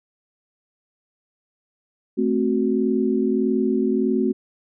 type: chord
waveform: sine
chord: F# diminished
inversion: first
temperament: equal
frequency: 220 / 261.6 / 370 Hz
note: A3 / C4 / F#4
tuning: 0 / 0 / 0 cents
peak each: -22 dBFS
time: 2.17-4.33 s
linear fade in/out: 20 ms
effects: none